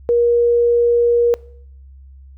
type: tone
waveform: sine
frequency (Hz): 475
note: A#4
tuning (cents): +33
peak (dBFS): -11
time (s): 0.09-1.34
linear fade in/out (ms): 0
effects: noise-tail reverb RT60 0.6 s tail -22 dB re dry + added 67 Hz sine -38 dBFS peak until 2.37 s